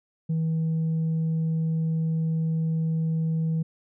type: tone with tanh clipping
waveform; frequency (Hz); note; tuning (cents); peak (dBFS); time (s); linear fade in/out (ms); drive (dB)
sine; 161.2; E3; -38; -23; 0.29-3.63; 10; 1
effects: none